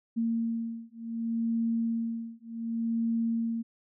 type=beating tone pair; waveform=sine; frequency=228.9 / 229.57 Hz; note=A#3 / A#3; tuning=-31 / -26 cents; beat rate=0.67 Hz; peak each=-31 dBFS; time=0.16-3.63 s; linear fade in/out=20 ms; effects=none